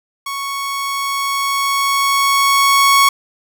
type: tone with level ramp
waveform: sawtooth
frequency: 1108.7 Hz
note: C#6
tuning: in tune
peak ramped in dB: -18 to -4 dBFS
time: 0.26-3.09 s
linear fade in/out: 5 ms
effects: none